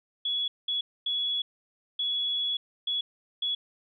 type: tone bursts at uneven times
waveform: sine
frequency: 3378 Hz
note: G#7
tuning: 29 cents sharp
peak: -26 dBFS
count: 6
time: 0.25-0.48 / 0.68-0.81 / 1.06-1.42 / 1.99-2.57 / 2.87-3.01 / 3.42-3.55 s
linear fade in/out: 5 ms
effects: none